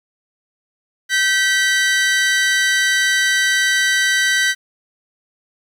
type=tone pair together; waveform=sawtooth; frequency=1546.1 / 1948 Hz; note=G6 / B6; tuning=-24 / -24 cents; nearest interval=major third; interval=400 cents; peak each=-13 dBFS; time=1.09-4.55 s; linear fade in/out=50 ms; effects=low-pass 9000 Hz 12 dB/octave + 8-bit